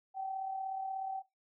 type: tone with amplitude modulation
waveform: sine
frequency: 769 Hz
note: G5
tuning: 33 cents flat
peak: -33 dBFS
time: 0.14-1.23 s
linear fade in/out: 50 ms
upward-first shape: sine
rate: 36.6 Hz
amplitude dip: 45%
effects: noise-tail reverb RT60 0.2 s tail -19 dB re dry